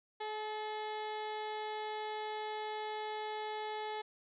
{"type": "harmonic tone with a mistuned harmonic", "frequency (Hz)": 428.1, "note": "A4", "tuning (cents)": -47, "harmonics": [1, 2, 3, 4, 5, 6, 7, 8, 9, 10], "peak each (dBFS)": [-42, -40, -54, -51, -51, -61, -56, -53, -59, -65], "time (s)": [0.2, 4.02], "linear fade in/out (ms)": 10, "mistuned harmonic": 4, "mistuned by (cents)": 25, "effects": []}